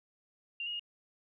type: tone with pitch steps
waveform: sine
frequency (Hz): 2779 / 2874 / 2850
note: F7 / F7 / F7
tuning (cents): -9 / +49 / +34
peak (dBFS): -35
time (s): 0.6-0.795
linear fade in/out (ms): 2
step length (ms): 65
effects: none